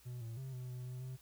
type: tone with pitch steps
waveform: triangle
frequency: 123.5 / 114.3 / 132.4 / 126 / 124.9 / 126.2 / 128.8 Hz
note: B2 / A#2 / C3 / B2 / B2 / B2 / C3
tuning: 0 / -34 / +21 / +35 / +20 / +38 / -27 cents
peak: -40 dBFS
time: 0.05-1.17 s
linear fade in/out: 20 ms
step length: 160 ms
effects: added 59 Hz sine -68 dBFS peak until 1.21 s + white hiss -65 dBFS RMS until 1.21 s